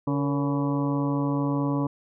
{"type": "harmonic tone with a mistuned harmonic", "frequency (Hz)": 141.4, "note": "C#3", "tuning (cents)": 35, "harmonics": [1, 2, 3, 4, 5, 6, 7, 8], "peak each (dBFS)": [-27, -25, -36, -35, -44, -40, -35, -39], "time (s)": [0.07, 1.87], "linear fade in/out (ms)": 5, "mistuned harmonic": 3, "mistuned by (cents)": 130, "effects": []}